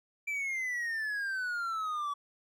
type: exponential sweep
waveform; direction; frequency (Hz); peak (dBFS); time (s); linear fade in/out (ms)
triangle; down; 2349 to 1136; -30; 0.27-2.14; 10
effects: none